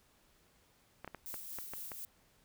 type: clicks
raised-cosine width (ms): 0.5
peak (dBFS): -29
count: 7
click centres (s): 1.046 / 1.077 / 1.147 / 1.342 / 1.587 / 1.736 / 1.918
type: noise with tremolo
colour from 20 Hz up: violet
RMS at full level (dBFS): -44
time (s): 1.26-2.05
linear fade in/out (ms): 0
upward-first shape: sine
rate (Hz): 4.1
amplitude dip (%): 35
effects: pink hiss -69 dBFS RMS until 2.44 s